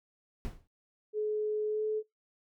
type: noise with exponential decay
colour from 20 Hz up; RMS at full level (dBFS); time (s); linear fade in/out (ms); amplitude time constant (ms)
brown; -33; 0.45-0.67; 0; 47
type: tone with pitch glide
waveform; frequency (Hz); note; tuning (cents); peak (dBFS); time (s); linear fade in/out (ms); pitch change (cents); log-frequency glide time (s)
sine; 425.7 to 430.9; G#4 to A4; +43 to -36; -29; 1.13-2.03; 50; +21; 1.68-1.84
effects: noise-tail reverb RT60 0.2 s tail -26 dB re dry